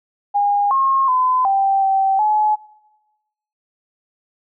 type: tone with pitch steps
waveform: sine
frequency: 814 / 1077 / 1017 / 782 / 775 / 851 Hz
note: G#5 / C6 / C6 / G5 / G5 / G#5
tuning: -35 / +50 / -50 / -4 / -20 / +42 cents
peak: -13 dBFS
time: 0.34-2.56 s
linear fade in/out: 20 ms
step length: 370 ms
effects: noise-tail reverb RT60 1.0 s tail -22 dB re dry